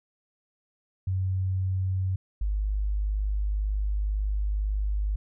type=tone pair in turn; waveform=sine; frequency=94 / 50.99 Hz; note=F#2 / G#1; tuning=+28 / -31 cents; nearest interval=major seventh; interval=1059 cents; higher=first; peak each=-24 / -24 dBFS; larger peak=neither; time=1.07-2.16 / 2.41-5.16 s; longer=second; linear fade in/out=5 ms; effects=none